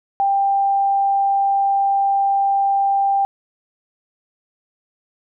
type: tone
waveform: sine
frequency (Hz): 791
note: G5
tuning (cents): +15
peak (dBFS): -14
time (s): 0.2-3.25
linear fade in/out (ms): 0
effects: none